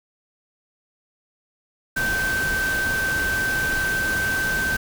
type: tone in noise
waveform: sine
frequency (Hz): 1551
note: G6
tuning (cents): -19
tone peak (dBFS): -21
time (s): 1.96-4.77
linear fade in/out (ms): 10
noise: pink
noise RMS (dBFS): -29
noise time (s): 1.96-4.77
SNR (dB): +5
effects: none